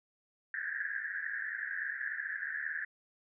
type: band-pass noise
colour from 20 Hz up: white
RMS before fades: -38 dBFS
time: 0.54-2.85 s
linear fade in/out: 2 ms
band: 1600 to 1800 Hz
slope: 96 dB/octave
effects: none